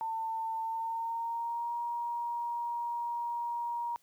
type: tone with pitch glide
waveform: sine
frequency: 897 to 946 Hz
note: A5 to A#5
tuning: +33 to +25 cents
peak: -32 dBFS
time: 0.01-3.96 s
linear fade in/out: 0 ms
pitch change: +92 cents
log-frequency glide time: 0.6-1.75 s
effects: white hiss -69 dBFS RMS until 4.02 s + high-pass 80 Hz 12 dB/octave